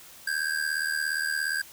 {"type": "ring-modulated tone", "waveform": "square", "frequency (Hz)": 1600, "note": "G6", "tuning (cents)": 35, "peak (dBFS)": -24, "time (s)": [0.27, 1.62], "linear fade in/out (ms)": 5, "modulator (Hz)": 38.6, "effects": ["white hiss -49 dBFS RMS until 1.72 s"]}